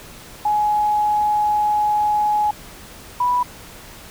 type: tone pair in turn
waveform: sine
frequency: 840 / 984.4 Hz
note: G#5 / B5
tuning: +19 / -6 cents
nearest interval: minor third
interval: 275 cents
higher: second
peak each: -15 dBFS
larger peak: neither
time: 0.45-2.51 / 3.2-3.43 s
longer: first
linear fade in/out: 5 ms
effects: pink hiss -40 dBFS RMS until 4.1 s